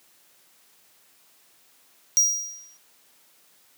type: tone with exponential decay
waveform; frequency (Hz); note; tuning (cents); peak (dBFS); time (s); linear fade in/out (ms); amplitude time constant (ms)
square; 5730; F8; +44; -14; 2.17-2.77; 0; 130
effects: white hiss -59 dBFS RMS until 3.77 s + high-pass 150 Hz 12 dB/octave